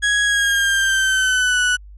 35% pulse tone with pitch glide, 1661.2 to 1480 Hz, G#6 to F#6, 0 to 0 cents, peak -13 dBFS, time 0.02-1.77 s, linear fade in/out 20 ms, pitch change -200 cents, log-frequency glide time 0.24-1.6 s, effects added 50 Hz sine -37 dBFS peak until 1.97 s + resampled to 24000 Hz

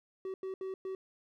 triangle tone bursts at uneven times, 380 Hz, F#4, 46 cents sharp, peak -34 dBFS, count 4, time 0.25-0.34 / 0.43-0.54 / 0.61-0.74 / 0.85-0.95 s, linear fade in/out 2 ms, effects none

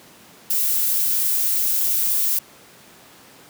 violet noise, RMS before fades -20 dBFS, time 0.5-2.39 s, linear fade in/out 5 ms, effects pink hiss -47 dBFS RMS until 3.49 s + high-pass 150 Hz 12 dB/octave

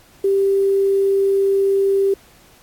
sine tone with quantisation, 392.7 Hz, G4, 3 cents sharp, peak -13 dBFS, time 0.24-2.14 s, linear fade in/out 5 ms, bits 7, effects pink hiss -50 dBFS RMS until 2.62 s + AAC 64 kbps

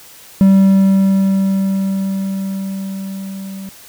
triangle tone with level ramp, 193.6 Hz, G3, 21 cents flat, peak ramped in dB -3 to -24 dBFS, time 0.41-3.69 s, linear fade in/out 0 ms, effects white hiss -40 dBFS RMS until 3.88 s

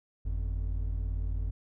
triangle tone pair together, 49.07 / 87.31 Hz, G1 / F2, +2 / 0 cents, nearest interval minor seventh, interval 998 cents, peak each -28 / -34 dBFS, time 0.25-1.51 s, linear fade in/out 10 ms, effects none

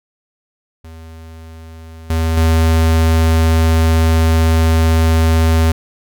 square tone with level steps, 81.1 Hz, E2, 28 cents flat, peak -33 / -14 / -10 dBFS, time 0.84-5.72 s, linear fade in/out 5 ms, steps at 2.1 / 2.37 s, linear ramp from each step 2 ms, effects none

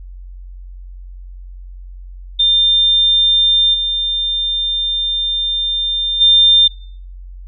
sine tone with level steps, 3600 Hz, A7, 39 cents sharp, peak -9 / -15 / -6 dBFS, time 2.39-6.68 s, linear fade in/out 10 ms, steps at 3.73 / 6.2 s, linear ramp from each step 20 ms, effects noise-tail reverb RT60 0.5 s tail -21 dB re dry + added 45 Hz sine -30 dBFS peak until 7.47 s

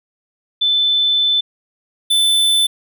sine / square tone pair in turn, 3520 / 3520 Hz, A7 / A7, 0 / 0 cents, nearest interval unison, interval 0 cents, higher neither, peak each -12 dBFS, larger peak neither, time 0.61-1.41 / 2.1-2.67 s, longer first, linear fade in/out 10 ms, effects none

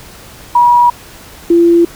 sine tone pair in turn, 964 / 340.8 Hz, B5 / F4, -42 / -42 cents, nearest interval octave + tritone, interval 1800 cents, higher first, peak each -4 dBFS, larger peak neither, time 0.55-0.9 / 1.5-1.85 s, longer neither, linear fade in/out 5 ms, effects pink hiss -35 dBFS RMS until 1.95 s

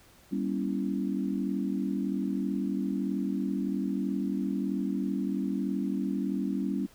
sine chord, G diminished seventh, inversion none, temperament equal with one note detuned, 196 / 239.1 / 277.2 / 329.6 Hz, G3 / Bb3 / Db4 / Fb4, 0 / +44 / 0 / 0 cents, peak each -31 / -35 / -32 / -37 dBFS, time 0.31-6.87 s, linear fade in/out 20 ms, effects pink hiss -58 dBFS RMS until 6.94 s

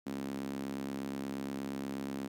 sawtooth tone with high-pass filter, 68.4 Hz, C#2, 23 cents flat, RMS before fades -39 dBFS, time 0.06-2.28 s, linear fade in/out 10 ms, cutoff 240 Hz, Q 4, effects none

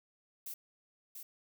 violet noise with echo, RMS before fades -43 dBFS, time 0.46-0.54 s, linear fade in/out 5 ms, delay 690 ms, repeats 1, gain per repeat -4 dB, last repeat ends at 1.23 s, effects none

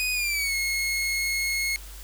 sawtooth tone with pitch glide, 2489 to 2167 Hz, D#7 to C#7, 0 to -40 cents, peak -21 dBFS, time 0-1.76 s, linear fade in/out 0 ms, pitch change -240 cents, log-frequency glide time 0.13-0.55 s, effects added 50 Hz sine -40 dBFS peak until 2.03 s + white hiss -46 dBFS RMS until 2.03 s

